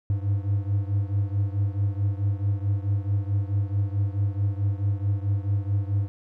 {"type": "beating tone pair", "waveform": "triangle", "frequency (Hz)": [98.7, 103.3], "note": ["G2", "G#2"], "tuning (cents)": [12, -9], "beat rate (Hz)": 4.6, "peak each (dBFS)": [-22, -25], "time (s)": [0.1, 6.08], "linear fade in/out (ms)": 0, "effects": []}